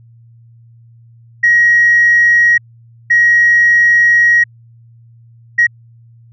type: tone bursts at uneven times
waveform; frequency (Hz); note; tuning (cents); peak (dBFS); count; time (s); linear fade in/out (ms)
sine; 1895; A#6; +28; -5; 3; 1.43-2.58 / 3.1-4.44 / 5.58-5.67; 10
effects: tanh soft clip ceiling -1 dBFS + added 116 Hz sine -40 dBFS peak until 6.32 s